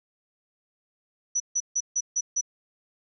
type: tone bursts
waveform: sine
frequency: 5920 Hz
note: F#8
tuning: in tune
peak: -22 dBFS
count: 6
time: 1.35-2.412 s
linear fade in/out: 10 ms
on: 52 ms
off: 150 ms
effects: none